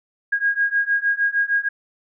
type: beating tone pair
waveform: sine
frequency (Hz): 1631 / 1637.5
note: G#6 / G#6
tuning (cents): -32 / -25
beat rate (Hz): 6.5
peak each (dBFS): -21 / -20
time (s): 0.32-1.69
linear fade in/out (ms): 10
effects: none